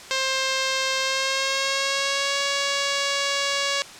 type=tone with pitch glide; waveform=5% pulse; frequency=529 to 560.1 Hz; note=C5 to C#5; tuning=+19 to +18 cents; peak=-10 dBFS; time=0.11-3.82 s; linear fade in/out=0 ms; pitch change=+99 cents; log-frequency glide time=1-2.4 s; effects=white hiss -41 dBFS RMS until 3.99 s + low-pass 7000 Hz 12 dB/octave